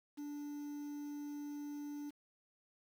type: tone with quantisation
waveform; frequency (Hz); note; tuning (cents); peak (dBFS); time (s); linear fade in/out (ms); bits
triangle; 291.4; D4; -13; -40; 0.17-2.11; 20; 10
effects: none